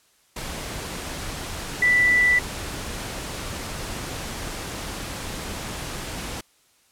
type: tone in noise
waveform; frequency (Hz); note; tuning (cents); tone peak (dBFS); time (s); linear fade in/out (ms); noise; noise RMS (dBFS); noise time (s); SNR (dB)
sine; 1975.5; B6; 0; -15; 1.82-2.39; 5; pink; -32; 0.36-6.41; +14
effects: white hiss -61 dBFS RMS until 6.91 s + low-pass 11000 Hz 12 dB/octave